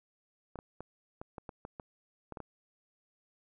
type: clicks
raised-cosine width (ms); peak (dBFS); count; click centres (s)
1; -28; 11; 0.557 / 0.589 / 0.806 / 1.215 / 1.382 / 1.492 / 1.651 / 1.798 / 2.323 / 2.372 / 2.403
effects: none